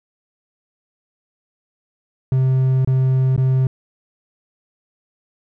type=tone with dropouts; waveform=triangle; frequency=130.81 Hz; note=C3; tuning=in tune; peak=-11 dBFS; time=2.32-3.67 s; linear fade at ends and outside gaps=2 ms; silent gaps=2.848-2.874 / 3.363-3.377 s; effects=none